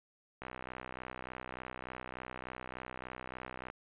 click train, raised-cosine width 0.5 ms, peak -27 dBFS, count 209, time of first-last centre 0.42-3.701 s, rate 63.4 Hz, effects resampled to 8000 Hz

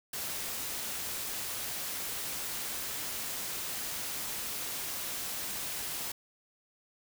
white noise, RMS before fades -37 dBFS, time 0.13-6.12 s, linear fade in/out 5 ms, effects none

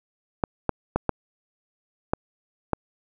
clicks, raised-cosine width 1 ms, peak -7 dBFS, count 6, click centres 0.438 / 0.693 / 0.96 / 1.093 / 2.135 / 2.733 s, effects none

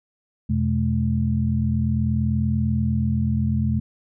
sine tone cluster, 85.6 / 126.1 / 214.6 Hz, F2 / B2 / A3, -34 / +36 / -43 cents, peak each -23 dBFS, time 0.49-3.8 s, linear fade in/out 10 ms, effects none

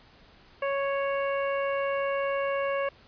harmonic tone, 554.4 Hz, C#5, in tune, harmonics 1 / 2 / 3 / 4 / 5, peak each -27 / -33 / -37 / -39 / -41 dBFS, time 0.62-2.89 s, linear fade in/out 5 ms, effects pink hiss -56 dBFS RMS until 3.07 s + resampled to 11025 Hz

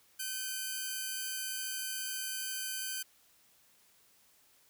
5% pulse tone pair together, 1537.4 / 2449 Hz, G6 / D#7, -34 / -28 cents, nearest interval minor sixth, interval 806 cents, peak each -25 / -35 dBFS, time 0.19-3.03 s, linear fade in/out 10 ms, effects white hiss -66 dBFS RMS until 4.69 s

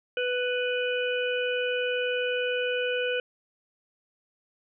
harmonic tone, 495.6 Hz, B4, 6 cents sharp, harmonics 1 / 3 / 5 / 6, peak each -27 / -32 / -34 / -35 dBFS, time 0.17-3.2 s, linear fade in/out 2 ms, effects none

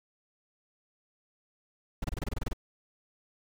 brown noise bursts, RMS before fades -31 dBFS, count 11, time 2.02-2.533 s, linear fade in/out 5 ms, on 23 ms, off 26 ms, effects none

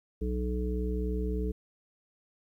harmonic tone, 61.6 Hz, B1, 4 cents flat, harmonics 1 / 3 / 5 / 7, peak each -30 / -36 / -39 / -36 dBFS, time 0.21-1.52 s, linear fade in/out 10 ms, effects 11-bit

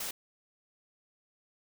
white noise, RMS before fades -37 dBFS, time 0-0.11 s, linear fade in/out 5 ms, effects none

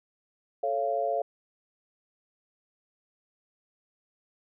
sine chord, A augmented, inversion none, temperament equal with one note detuned, 440 / 554.4 / 689.6 Hz, A4 / C#5 / E#5, 0 / 0 / -22 cents, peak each -33 / -30 / -28 dBFS, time 0.63-1.22 s, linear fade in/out 5 ms, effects none

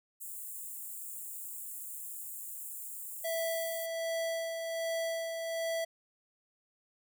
white high-pass noise, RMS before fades -43 dBFS, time 0.2-3.87 s, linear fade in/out 20 ms, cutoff 7100 Hz, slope 96 dB/octave
square tone with tremolo, 659.3 Hz, E5, in tune, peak -32 dBFS, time 3.24-5.85 s, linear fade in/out 10 ms, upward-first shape sine, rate 1.3 Hz, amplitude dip 40%
effects none

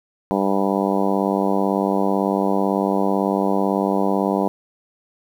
harmonic tone, 98 Hz, G2, in tune, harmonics 2 / 3 / 4 / 5 / 6 / 7 / 8 / 9 / 10, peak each -22 / -24 / -25 / -26 / -27 / -27 / -28 / -29 / -29 dBFS, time 0.31-4.48 s, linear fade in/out 0 ms, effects 8-bit

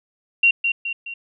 sine tone with echo, 2754 Hz, F7, 25 cents flat, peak -11 dBFS, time 0.43-0.51 s, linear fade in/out 5 ms, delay 210 ms, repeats 3, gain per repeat -6 dB, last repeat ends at 1.14 s, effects none

